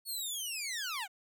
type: linear sweep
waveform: 15% pulse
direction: down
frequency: 4435 to 699 Hz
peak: -29 dBFS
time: 0.05-1.08 s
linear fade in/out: 50 ms
effects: none